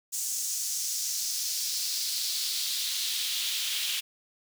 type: noise with high-pass filter sweep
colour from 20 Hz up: pink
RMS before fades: -31 dBFS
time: 0.12-4.01 s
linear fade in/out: 20 ms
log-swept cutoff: 6900 to 3100 Hz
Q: 2.4
effects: none